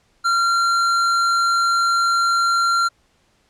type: tone with tanh clipping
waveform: sine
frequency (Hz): 1376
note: F6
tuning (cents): -26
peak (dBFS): -17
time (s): 0.24-2.89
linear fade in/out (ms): 20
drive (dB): 17
effects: pink hiss -61 dBFS RMS until 3.49 s + low-pass 8000 Hz 12 dB/octave